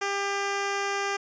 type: tone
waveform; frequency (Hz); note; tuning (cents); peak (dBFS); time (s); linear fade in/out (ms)
10% pulse; 398.9; G4; +30; -18; 0.01-1.17; 10
effects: resampled to 16000 Hz